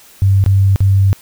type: tone with dropouts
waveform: sine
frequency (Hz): 97.5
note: G2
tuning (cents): -9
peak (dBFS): -7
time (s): 0.22-1.13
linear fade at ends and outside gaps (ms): 0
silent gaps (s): 0.44-0.462 / 0.76-0.805
effects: white hiss -43 dBFS RMS until 1.21 s